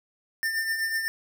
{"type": "tone with tremolo", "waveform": "square", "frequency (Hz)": 1797, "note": "A6", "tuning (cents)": 36, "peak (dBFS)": -24, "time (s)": [0.43, 1.08], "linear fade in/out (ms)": 0, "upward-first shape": "triangle", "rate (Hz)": 8, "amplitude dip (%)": 55, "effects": []}